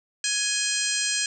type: harmonic tone with a mistuned harmonic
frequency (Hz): 835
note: G#5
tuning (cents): +9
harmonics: 2 / 3 / 4 / 5 / 6 / 7 / 8 / 9 / 10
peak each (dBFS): -32 / -32 / -32 / -32 / -32 / -32 / -32 / -32 / -32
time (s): 0.24-1.26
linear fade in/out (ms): 2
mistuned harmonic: 4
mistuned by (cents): -82
effects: none